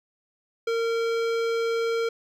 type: tone with hard clipping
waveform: sine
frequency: 459.3 Hz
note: A#4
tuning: 26 cents flat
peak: -25 dBFS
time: 0.67-2.09 s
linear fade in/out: 5 ms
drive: 17 dB
effects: none